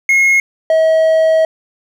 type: tone pair in turn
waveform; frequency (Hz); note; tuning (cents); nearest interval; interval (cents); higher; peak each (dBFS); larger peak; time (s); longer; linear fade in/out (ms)
triangle; 2160 / 640.6; C#7 / E5; -45 / -50; octave + major sixth; 2105; first; -6; neither; 0.09-0.4 / 0.7-1.45; second; 2
effects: none